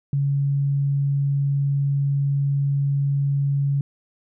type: tone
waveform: sine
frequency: 140.2 Hz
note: C#3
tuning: 20 cents sharp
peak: -18 dBFS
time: 0.13-3.81 s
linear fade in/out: 2 ms
effects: none